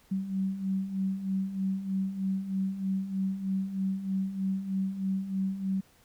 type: beating tone pair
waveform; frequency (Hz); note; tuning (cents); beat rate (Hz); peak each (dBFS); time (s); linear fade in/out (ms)
sine; 189.5 / 192.7; F#3 / G3; +42 / -29; 3.2; -35 / -29; 0.11-5.81; 10
effects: pink hiss -62 dBFS RMS until 6.04 s